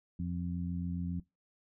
harmonic tone, 87.31 Hz, F2, in tune, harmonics 1 / 2 / 3, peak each -38 / -35 / -43 dBFS, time 0.19-1.2 s, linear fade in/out 5 ms, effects noise-tail reverb RT60 0.2 s tail -20 dB re dry

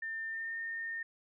sine tone with pitch glide, 1800 to 1825.1 Hz, A6 to A#6, +39 to -37 cents, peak -36 dBFS, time 0.02-1.03 s, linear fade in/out 5 ms, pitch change +24 cents, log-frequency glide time 0.28-0.57 s, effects none

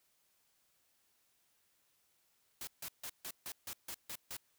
white noise bursts, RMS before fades -44 dBFS, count 9, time 2.61-4.368 s, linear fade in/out 2 ms, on 62 ms, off 150 ms, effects white hiss -75 dBFS RMS until 4.58 s

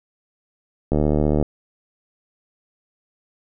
click train, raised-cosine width 2 ms, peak -6 dBFS, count 39, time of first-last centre 0.92-1.427 s, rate 75 Hz, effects none

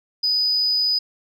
sine tone, 4978 Hz, D#8, in tune, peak -16 dBFS, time 0.23-0.99 s, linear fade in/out 10 ms, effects tanh soft clip ceiling -13 dBFS

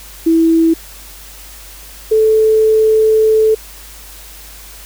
sine tone pair in turn, 327.5 / 437.2 Hz, E4 / A4, -11 / -11 cents, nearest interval perfect fourth, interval 500 cents, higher second, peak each -7 dBFS, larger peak neither, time 0.26-0.74 / 2.11-3.55 s, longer second, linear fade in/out 10 ms, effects added 50 Hz sine -37 dBFS peak until 4.85 s + white hiss -36 dBFS RMS until 4.85 s

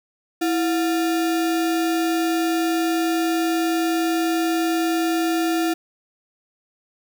sine tone with sample-and-hold, 329.6 Hz, E4, in tune, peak -18 dBFS, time 0.41-5.74 s, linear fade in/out 10 ms, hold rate 1050 Hz, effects none

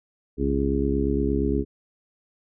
harmonic tone with a mistuned harmonic, 68.6 Hz, C#2, 17 cents flat, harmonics 1 / 2 / 3 / 4 / 5 / 6, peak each -26 / -32 / -29 / -26 / -29 / -27 dBFS, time 0.37-1.65 s, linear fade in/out 50 ms, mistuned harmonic 1, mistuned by -110 cents, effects none

